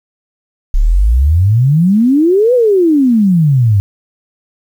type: exponential two-way sweep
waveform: sine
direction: up then down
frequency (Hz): 32.7 to 512 to 96.1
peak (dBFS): -6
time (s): 0.74-3.8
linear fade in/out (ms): 0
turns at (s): 2.54
effects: 7-bit